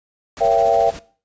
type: noise with tremolo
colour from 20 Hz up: pink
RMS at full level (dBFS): -34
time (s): 0.37-0.99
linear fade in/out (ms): 0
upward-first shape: sine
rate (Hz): 14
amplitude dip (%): 45
type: chord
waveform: sine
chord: A# diminished seventh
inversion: none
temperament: equal with one note detuned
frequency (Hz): 466.2 / 554.4 / 674.3 / 784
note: A#4 / C#5 / E5 / G5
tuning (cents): 0 / 0 / +39 / 0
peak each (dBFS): -20 / -20 / -16 / -18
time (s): 0.4-0.91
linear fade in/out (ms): 20
effects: noise-tail reverb RT60 0.4 s tail -18 dB re dry + resampled to 16000 Hz